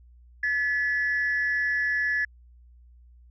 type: tone pair together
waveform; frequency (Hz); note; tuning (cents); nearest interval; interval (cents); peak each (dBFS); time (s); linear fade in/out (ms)
sine; 1716.8 / 1959; A6 / B6; -43 / -15; major second; 228; -23 / -28; 0.43-2.25; 5
effects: tanh soft clip ceiling -17 dBFS + added 60 Hz sine -50 dBFS peak until 3.3 s